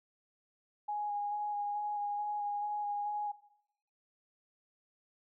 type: tone with vibrato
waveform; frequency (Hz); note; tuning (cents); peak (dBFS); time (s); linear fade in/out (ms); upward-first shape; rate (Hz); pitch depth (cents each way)
sine; 827; G#5; -8; -33; 0.88-3.32; 10; square; 2.3; 12
effects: noise-tail reverb RT60 0.8 s tail -19 dB re dry